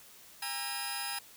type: tone cluster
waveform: 15% pulse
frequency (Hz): 807 / 942 / 1337 / 5020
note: G#5 / A#5 / E6 / D#8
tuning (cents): -50 / +18 / +24 / +15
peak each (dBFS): -34 / -35 / -38 / -33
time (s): 0.42-1.19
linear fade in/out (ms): 5
effects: white hiss -55 dBFS RMS until 1.36 s